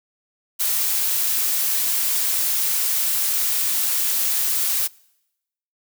blue noise, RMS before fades -21 dBFS, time 0.59-4.88 s, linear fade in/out 20 ms, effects noise-tail reverb RT60 0.9 s tail -25 dB re dry

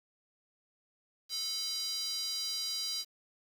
square tone with high-pass filter, 438.4 Hz, A4, 6 cents flat, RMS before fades -36 dBFS, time 1.29-3.05 s, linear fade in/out 50 ms, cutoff 4500 Hz, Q 7.1, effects 9-bit

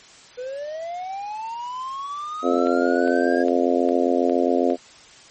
triangle linear sweep, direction up, 487.2 to 1644 Hz, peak -26 dBFS, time 0.37-3.44 s, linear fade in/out 20 ms
harmonic tone, 87.31 Hz, F2, in tune, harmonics 3 / 4 / 5 / 6 / 7 / 8, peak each -22 / -23 / -24 / -25 / -25 / -26 dBFS, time 2.42-4.77 s, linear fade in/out 50 ms
click train, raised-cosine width 0.3 ms, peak -22 dBFS, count 6, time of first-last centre 2.67-4.703 s, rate 2.46 Hz
effects white hiss -47 dBFS RMS until 5.3 s + MP3 32 kbps

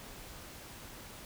silence, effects pink hiss -49 dBFS RMS until 1.25 s

